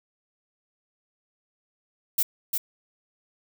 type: noise with echo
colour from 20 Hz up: violet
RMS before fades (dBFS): -22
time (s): 2.18-2.23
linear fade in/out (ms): 5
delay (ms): 350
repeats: 1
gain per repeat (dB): -4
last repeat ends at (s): 2.58
effects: none